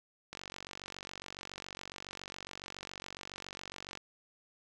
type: click train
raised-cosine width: 0.2 ms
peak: -25 dBFS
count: 173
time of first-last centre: 0.33-3.974 s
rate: 47.2 Hz
effects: none